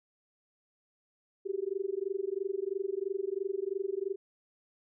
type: tone with amplitude modulation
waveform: sine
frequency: 390 Hz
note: G4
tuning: 9 cents flat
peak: -27 dBFS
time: 1.45-4.16 s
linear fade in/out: 20 ms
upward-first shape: sine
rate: 23 Hz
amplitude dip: 100%
effects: none